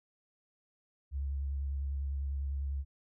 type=tone with vibrato; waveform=sine; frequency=69.3 Hz; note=C#2; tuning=in tune; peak=-32 dBFS; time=1.11-2.85 s; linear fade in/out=50 ms; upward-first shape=sine; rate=10 Hz; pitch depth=28 cents each way; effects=none